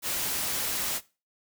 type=noise; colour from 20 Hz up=white; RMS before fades=-30 dBFS; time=0.02-1.01 s; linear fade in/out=50 ms; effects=noise-tail reverb RT60 0.3 s tail -19 dB re dry